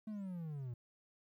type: linear sweep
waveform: triangle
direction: down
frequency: 220 to 115.9 Hz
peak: -39 dBFS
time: 0.07-0.74 s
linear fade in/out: 5 ms
effects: 13-bit